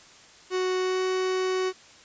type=tone with pitch glide; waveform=45% pulse; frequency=370 to 372.8 Hz; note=F#4 to F#4; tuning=0 to +13 cents; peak=-24 dBFS; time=0.5-1.73 s; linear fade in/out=50 ms; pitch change=+13 cents; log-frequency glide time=0.79-1.01 s; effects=white hiss -51 dBFS RMS until 2.04 s + resampled to 16000 Hz